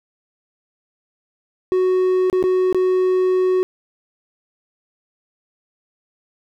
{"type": "tone with dropouts", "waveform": "triangle", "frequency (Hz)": 370, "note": "F#4", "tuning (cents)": 0, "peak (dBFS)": -12, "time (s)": [1.72, 3.63], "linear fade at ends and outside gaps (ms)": 0, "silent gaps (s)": [[2.299, 2.328], [2.427, 2.439], [2.727, 2.746]], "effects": []}